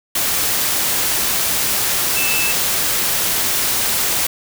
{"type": "tone in noise", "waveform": "sine", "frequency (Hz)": 2637, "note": "E7", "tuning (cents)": 0, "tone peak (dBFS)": -20, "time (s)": [2.16, 2.52], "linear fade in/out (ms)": 5, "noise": "white", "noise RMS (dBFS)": -18, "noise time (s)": [0.15, 4.27], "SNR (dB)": -5, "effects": []}